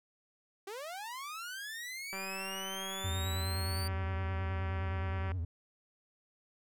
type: linear sweep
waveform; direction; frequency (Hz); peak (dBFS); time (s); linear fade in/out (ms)
sawtooth; up; 374.1 to 4634; -37; 0.67-3.88; 5
type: click train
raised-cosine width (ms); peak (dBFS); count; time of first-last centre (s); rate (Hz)
0.5; -28; 613; 2.13-5.317; 192
type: tone with vibrato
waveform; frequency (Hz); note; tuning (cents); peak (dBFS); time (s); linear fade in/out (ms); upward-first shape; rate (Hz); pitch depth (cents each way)
triangle; 87; F2; -6; -31; 3.04-5.45; 5; triangle; 9.6; 170
effects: none